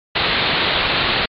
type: low-pass noise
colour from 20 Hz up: white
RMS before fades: -18 dBFS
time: 0.15-1.26 s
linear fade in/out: 10 ms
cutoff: 4300 Hz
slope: 96 dB/octave
effects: MP3 48 kbps

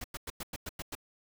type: noise bursts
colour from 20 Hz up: pink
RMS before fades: -39 dBFS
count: 8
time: 0.01-0.952 s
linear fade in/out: 5 ms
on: 32 ms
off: 98 ms
effects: none

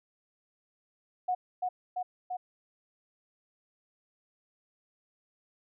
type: tone with echo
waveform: sine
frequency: 730 Hz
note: F#5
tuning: 24 cents flat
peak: -26 dBFS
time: 1.28-1.35 s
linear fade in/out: 10 ms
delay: 340 ms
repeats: 3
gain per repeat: -2 dB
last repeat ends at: 2.37 s
effects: none

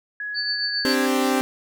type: tone with pitch glide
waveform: sine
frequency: 1678 to 1653.9 Hz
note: G#6 to G#6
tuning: +17 to -8 cents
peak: -27 dBFS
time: 0.2-1.06 s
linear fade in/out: 2 ms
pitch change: -25 cents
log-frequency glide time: 0.49-0.89 s
type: tone with tremolo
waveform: sine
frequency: 4500 Hz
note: C#8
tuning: 25 cents sharp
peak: -21 dBFS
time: 0.34-0.96 s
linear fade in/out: 50 ms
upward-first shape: triangle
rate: 7.4 Hz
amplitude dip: 55%
type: chord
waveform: sawtooth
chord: C suspended second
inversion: none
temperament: equal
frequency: 261.6 / 293.7 / 392 Hz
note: C4 / D4 / G4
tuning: 0 / 0 / 0 cents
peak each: -17 / -22 / -21 dBFS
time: 0.85-1.41 s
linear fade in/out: 0 ms
effects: none

